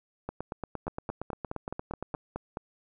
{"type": "two click trains", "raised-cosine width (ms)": 1, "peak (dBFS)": [-20, -20], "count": [9, 17], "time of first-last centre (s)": [[0.88, 2.571], [0.29, 2.142]], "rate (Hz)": [4.73, 8.64], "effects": []}